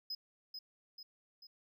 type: tone with echo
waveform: triangle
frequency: 5060 Hz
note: D#8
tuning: 28 cents sharp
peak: -37 dBFS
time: 0.1-0.15 s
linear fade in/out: 5 ms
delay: 440 ms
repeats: 3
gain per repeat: -5 dB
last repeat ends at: 1.47 s
effects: none